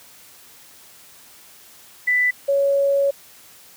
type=tone pair in turn; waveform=sine; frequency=1987 / 557.6 Hz; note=B6 / C#5; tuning=+10 / +10 cents; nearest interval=octave + minor seventh; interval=2200 cents; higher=first; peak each=-15 dBFS; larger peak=neither; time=2.07-2.31 / 2.48-3.11 s; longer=second; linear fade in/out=10 ms; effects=white hiss -47 dBFS RMS until 3.76 s + high-pass 60 Hz 12 dB/octave